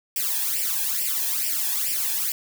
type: noise with flanger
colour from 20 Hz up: blue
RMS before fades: -25 dBFS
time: 0.16-2.32 s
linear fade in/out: 2 ms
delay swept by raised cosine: 0.38 to 1.21 ms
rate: 2.3 Hz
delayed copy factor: +0.85
effects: none